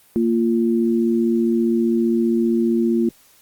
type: tone pair together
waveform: sine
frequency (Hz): 231.1 / 346.3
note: A#3 / F4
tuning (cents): -15 / -15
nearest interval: perfect fifth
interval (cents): 700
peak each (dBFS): -17 / -19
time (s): 0.16-3.09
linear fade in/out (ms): 0
effects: white hiss -53 dBFS RMS until 3.41 s + Opus 32 kbps